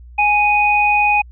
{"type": "tone pair together", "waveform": "sine", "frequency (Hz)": [830.6, 2489], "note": ["G#5", "D#7"], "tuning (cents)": [0, 0], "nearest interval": "octave + perfect fifth", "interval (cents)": 1900, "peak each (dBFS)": -14, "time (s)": [0.18, 1.22], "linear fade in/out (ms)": 10, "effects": ["added 60 Hz sine -36 dBFS peak until 1.31 s"]}